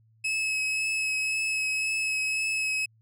40% pulse tone with vibrato, 2576 Hz, E7, 41 cents flat, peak -25 dBFS, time 0.24-2.86 s, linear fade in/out 10 ms, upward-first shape triangle, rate 1.9 Hz, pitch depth 16 cents each way, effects added 111 Hz sine -59 dBFS peak until 3.01 s + low-pass 12000 Hz 12 dB/octave

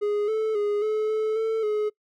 triangle tone with pitch steps, 414.6 / 437.6 / 413.1 / 430.8 / 434.6 / 445 / 423.3 Hz, G#4 / A4 / G#4 / A4 / A4 / A4 / G#4, -3 / -9 / -9 / -37 / -21 / +20 / +33 cents, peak -20 dBFS, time 0.01-1.9 s, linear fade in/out 20 ms, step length 270 ms, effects noise-tail reverb RT60 0.1 s tail -25 dB re dry

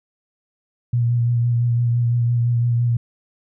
sine tone with vibrato, 119.3 Hz, A#2, 41 cents sharp, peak -15 dBFS, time 0.93-2.97 s, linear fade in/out 5 ms, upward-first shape sine, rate 5.9 Hz, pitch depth 23 cents each way, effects none

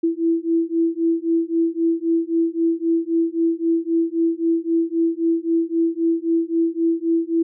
sine beating tone pair, 329.6 / 333.4 Hz, E4 / E4, 0 / +20 cents, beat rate 3.8 Hz, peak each -20 dBFS, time 0.03-7.43 s, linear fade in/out 10 ms, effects none

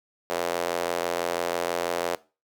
square tone with high-pass filter, 43.05 Hz, F1, 24 cents flat, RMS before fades -28 dBFS, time 0.3-2.15 s, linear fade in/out 0 ms, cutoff 530 Hz, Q 2, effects noise-tail reverb RT60 0.3 s tail -20 dB re dry

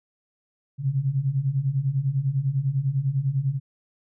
sine beating tone pair, 129.4 / 139.4 Hz, C3 / C#3, -19 / +10 cents, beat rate 10 Hz, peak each -26 / -23 dBFS, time 0.78-3.6 s, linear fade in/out 50 ms, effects none

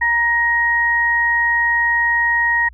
sine tone pair together, 940 / 1880 Hz, A#5 / A#6, +14 / +14 cents, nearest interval octave, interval 1200 cents, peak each -21 / -14 dBFS, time 0.01-2.69 s, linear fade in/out 10 ms, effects added 60 Hz sine -39 dBFS peak until 2.73 s

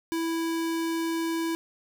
square tone, 329.6 Hz, E4, in tune, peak -27 dBFS, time 0.12-1.55 s, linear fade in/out 0 ms, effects none

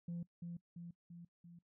sine tone with echo, 171.6 Hz, F3, 30 cents flat, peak -38 dBFS, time 0.08-0.23 s, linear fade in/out 5 ms, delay 340 ms, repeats 4, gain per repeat -4 dB, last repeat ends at 1.59 s, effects noise-tail reverb RT60 0.1 s tail -20 dB re dry + tanh soft clip ceiling -38 dBFS

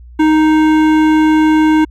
sine tone with hard clipping, 311.1 Hz, D#4, in tune, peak -9 dBFS, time 0.19-1.85 s, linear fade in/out 10 ms, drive 14 dB, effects added 60 Hz sine -33 dBFS peak until 1.9 s

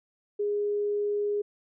sine tone, 412.4 Hz, G#4, 12 cents flat, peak -25 dBFS, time 0.39-1.42 s, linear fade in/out 10 ms, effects none

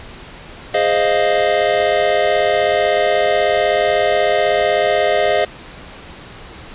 square chord, F minor seventh, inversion first, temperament equal with one note detuned, 413.9 / 523.3 / 622.3 / 698.5 Hz, Ab4 / C5 / Eb5 / F5, -6 / 0 / 0 / 0 cents, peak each -21 / -21 / -17 / -19 dBFS, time 0.74-5.45 s, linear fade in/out 5 ms, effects pink hiss -36 dBFS RMS until 6.74 s + resampled to 8000 Hz

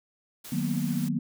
white noise, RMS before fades -43 dBFS, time 0.44-1.09 s, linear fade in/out 10 ms
sine chord, B major seventh, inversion first, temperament just, 154.34 / 185.21 / 231.5 / 246.9 Hz, D#3 / F#3 / A#3 / B3, -14 / +2 / -12 / 0 cents, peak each -31 dBFS, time 0.52-1.19 s, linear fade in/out 5 ms
effects none

